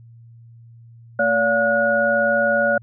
sine tone cluster, 225.9 / 572 / 707 / 1451 Hz, A3 / D5 / F5 / F#6, +46 / -46 / +21 / -34 cents, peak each -27 / -18 / -25 / -19 dBFS, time 1.19-2.78 s, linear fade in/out 5 ms, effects added 116 Hz sine -42 dBFS peak until 2.82 s

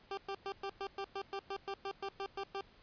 20% pulse tone bursts, 393.1 Hz, G4, 5 cents sharp, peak -33 dBFS, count 15, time 0.11-2.61 s, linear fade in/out 2 ms, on 64 ms, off 110 ms, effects pink hiss -63 dBFS RMS until 2.82 s + resampled to 11025 Hz

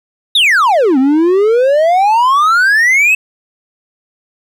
triangle exponential two-way sweep, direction down then up, 3880 to 254.9 to 2649 Hz, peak -5 dBFS, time 0.35-3.15 s, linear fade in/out 5 ms, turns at 0.98 s, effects none

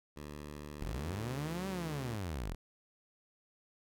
10% pulse tone with pitch glide, 74 to 72.06 Hz, D2 to D2, +14 to -32 cents, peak -36 dBFS, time 0.16-2.16 s, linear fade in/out 10 ms, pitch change -46 cents, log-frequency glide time 1.45-1.69 s
sawtooth linear two-way sweep, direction up then down, 34.62 to 196 to 34.62 Hz, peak -33 dBFS, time 0.81-2.55 s, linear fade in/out 10 ms, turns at 1.68 s
effects none

